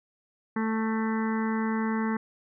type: harmonic tone with a mistuned harmonic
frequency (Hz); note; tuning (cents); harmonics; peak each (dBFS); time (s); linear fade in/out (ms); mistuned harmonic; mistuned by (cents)
221.2; A3; +9; 1 / 2 / 4 / 5 / 6 / 7 / 8 / 9; -26 / -35 / -36 / -38 / -42 / -41 / -41 / -42; 0.56-2.17; 5; 8; +15
effects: none